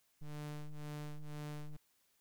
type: ring-modulated tone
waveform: square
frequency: 74.4 Hz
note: D2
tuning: 23 cents sharp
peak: -40 dBFS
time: 0.21-1.77 s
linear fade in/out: 10 ms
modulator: 75.4 Hz
effects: white hiss -75 dBFS RMS until 2.2 s